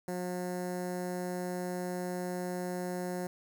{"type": "tone with notch filter", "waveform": "15% pulse", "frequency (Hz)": 180, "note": "F#3", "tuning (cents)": -47, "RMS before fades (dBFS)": -36, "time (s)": [0.08, 3.27], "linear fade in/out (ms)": 2, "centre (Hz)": 3100, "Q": 0.66, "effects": []}